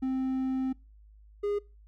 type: tone pair in turn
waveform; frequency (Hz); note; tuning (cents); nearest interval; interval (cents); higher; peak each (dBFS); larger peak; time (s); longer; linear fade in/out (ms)
triangle; 261.9 / 409.9; C4 / G#4; +2 / -23; minor sixth; 775; second; -25; neither; 0.02-0.73 / 1.43-1.59; first; 10
effects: noise-tail reverb RT60 0.3 s tail -25 dB re dry + added 52 Hz sine -52 dBFS peak until 1.87 s